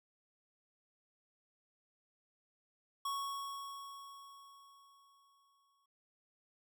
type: tone with exponential decay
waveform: square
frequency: 1108.7 Hz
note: C#6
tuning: in tune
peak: -36 dBFS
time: 3.05-5.86 s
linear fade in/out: 5 ms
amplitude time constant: 610 ms
effects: none